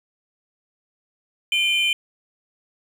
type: tone pair together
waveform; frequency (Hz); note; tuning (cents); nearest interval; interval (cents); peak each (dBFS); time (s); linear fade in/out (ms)
triangle; 2400 / 3067; D7 / G7; +37 / -38; major third; 425; -19; 1.52-1.93; 2
effects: 8-bit